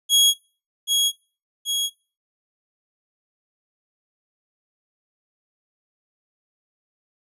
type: tone with echo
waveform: sawtooth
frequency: 3316 Hz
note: G#7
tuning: 3 cents flat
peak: -10 dBFS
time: 0.09-0.34 s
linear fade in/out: 50 ms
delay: 780 ms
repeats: 2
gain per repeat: -4 dB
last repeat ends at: 1.9 s
effects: noise-tail reverb RT60 0.4 s tail -25 dB re dry + resampled to 32000 Hz